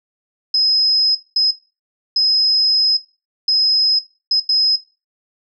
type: tone bursts at uneven times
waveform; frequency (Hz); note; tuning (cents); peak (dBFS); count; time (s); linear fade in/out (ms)
sine; 5090; D#8; +39; -11; 6; 0.54-1.15 / 1.36-1.51 / 2.16-2.97 / 3.48-3.99 / 4.31-4.4 / 4.49-4.76; 5
effects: noise-tail reverb RT60 0.3 s tail -17 dB re dry